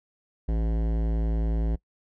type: tone with hard clipping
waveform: sine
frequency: 55.3 Hz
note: A1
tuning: 9 cents sharp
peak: -25 dBFS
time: 0.48-1.76 s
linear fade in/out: 10 ms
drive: 17 dB
effects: noise-tail reverb RT60 0.1 s tail -21 dB re dry